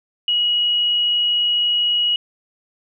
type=tone; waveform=sine; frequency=2906 Hz; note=F#7; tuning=32 cents flat; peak=-15 dBFS; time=0.28-2.16 s; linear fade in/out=2 ms; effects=none